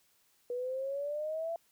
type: exponential sweep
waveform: sine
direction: up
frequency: 483.3 to 677 Hz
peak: -33 dBFS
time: 0.5-1.56 s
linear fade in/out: 2 ms
effects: white hiss -70 dBFS RMS until 1.71 s